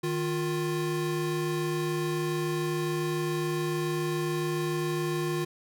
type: tone pair together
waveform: square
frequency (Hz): 154.9 / 352.4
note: D#3 / F4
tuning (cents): -7 / +16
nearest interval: octave + major second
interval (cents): 1423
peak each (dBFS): -32 / -30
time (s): 0.03-5.45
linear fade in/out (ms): 10
effects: none